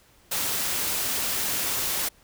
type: noise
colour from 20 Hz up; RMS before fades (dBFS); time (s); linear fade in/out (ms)
white; -27; 0.31-2.09; 10
effects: pink hiss -58 dBFS RMS until 2.23 s